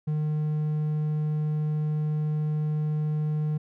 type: tone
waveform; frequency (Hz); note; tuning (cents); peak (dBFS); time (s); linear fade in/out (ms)
triangle; 152.3; D#3; -37; -22; 0.07-3.58; 10
effects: none